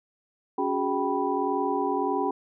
sine tone cluster, 281.2 / 371 / 412.6 / 779 / 983 Hz, C#4 / F#4 / G#4 / G5 / B5, +25 / +5 / -11 / -11 / -8 cents, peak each -30 dBFS, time 0.58-2.31 s, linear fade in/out 5 ms, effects none

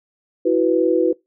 sine chord, E suspended second, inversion none, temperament just, 329.6 / 370.8 / 494.4 Hz, E4 / F#4 / B4, 0 / +4 / +2 cents, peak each -18 dBFS, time 0.45-1.13 s, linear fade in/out 10 ms, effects noise-tail reverb RT60 0.2 s tail -24 dB re dry

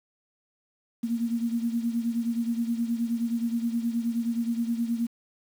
sine beating tone pair, 231.1 / 240.6 Hz, A#3 / B3, -15 / -45 cents, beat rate 9.5 Hz, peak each -26 / -31 dBFS, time 1.03-5.07 s, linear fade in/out 10 ms, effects 8-bit

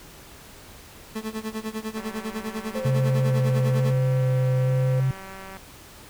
30% pulse tone with tremolo, 218.8 Hz, A3, 9 cents flat, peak -24 dBFS, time 1.15-3.93 s, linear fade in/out 10 ms, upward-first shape sine, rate 10 Hz, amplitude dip 90%
click train, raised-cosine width 0.5 ms, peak -26 dBFS, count 692, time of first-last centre 1.97-5.569 s, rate 192 Hz
sine tone with pitch glide, 523.3 to 511.3 Hz, C5 to C5, 0 to -40 cents, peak -28 dBFS, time 2.75-5 s, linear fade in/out 2 ms, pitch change -40 cents, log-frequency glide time 2.87-3.64 s
sine tone with vibrato, 131 Hz, C3, 2 cents sharp, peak -19 dBFS, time 2.85-5.11 s, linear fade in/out 2 ms, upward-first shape square, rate 1.1 Hz, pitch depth 15 cents each way
effects pink hiss -46 dBFS RMS until 6.09 s

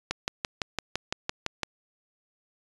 click train, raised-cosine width 0.2 ms, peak -10 dBFS, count 10, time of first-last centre 0.11-1.633 s, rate 5.91 Hz, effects resampled to 22050 Hz

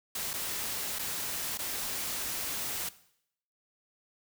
white noise with dropouts, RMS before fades -35 dBFS, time 0.15-2.89 s, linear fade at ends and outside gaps 5 ms, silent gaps 0.333-0.337 / 0.987-0.991 / 1.575-1.589 s, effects noise-tail reverb RT60 0.7 s tail -17 dB re dry

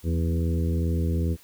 harmonic tone with a mistuned harmonic, 82.41 Hz, E2, in tune, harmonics 1 / 2 / 3 / 4 / 5 / 6, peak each -23 / -29 / -33 / -35 / -37 / -39 dBFS, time 0.03-1.37 s, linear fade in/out 50 ms, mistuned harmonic 2, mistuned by +50 cents, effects white hiss -54 dBFS RMS until 1.43 s

